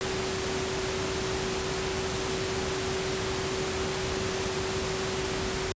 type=tone in noise; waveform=sine; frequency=379.6 Hz; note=F#4; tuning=44 cents sharp; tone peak=-32 dBFS; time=0.01-5.72 s; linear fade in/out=0 ms; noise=pink; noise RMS=-31 dBFS; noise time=0.01-5.72 s; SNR=-4 dB; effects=high-pass 60 Hz 12 dB/octave + resampled to 16000 Hz